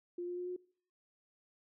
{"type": "tone with pitch steps", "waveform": "sine", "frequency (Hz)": [351.1, 354.4, 357.7, 361], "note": ["F4", "F4", "F4", "F#4"], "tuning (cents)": [9, 25, 41, -43], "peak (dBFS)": -37, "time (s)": [0.18, 0.564], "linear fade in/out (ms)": 5, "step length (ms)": 96, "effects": ["noise-tail reverb RT60 0.5 s tail -22 dB re dry"]}